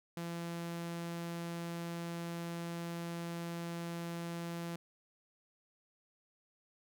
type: tone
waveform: sawtooth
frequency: 169.8 Hz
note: F3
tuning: 48 cents flat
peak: -35 dBFS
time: 0.17-4.76 s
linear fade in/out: 2 ms
effects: none